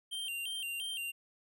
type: tone with vibrato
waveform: square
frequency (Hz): 2960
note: F#7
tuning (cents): 0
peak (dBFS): -37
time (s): 0.11-1.12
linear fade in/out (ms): 20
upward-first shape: square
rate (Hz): 2.9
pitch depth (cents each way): 110
effects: none